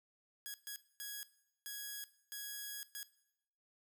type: tone bursts at uneven times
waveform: 5% pulse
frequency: 1661.2 Hz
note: G#6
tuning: in tune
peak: -32 dBFS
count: 6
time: 0.46-0.54 / 0.67-0.76 / 1-1.23 / 1.66-2.04 / 2.32-2.83 / 2.95-3.03 s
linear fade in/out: 0 ms
effects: noise-tail reverb RT60 0.8 s tail -18 dB re dry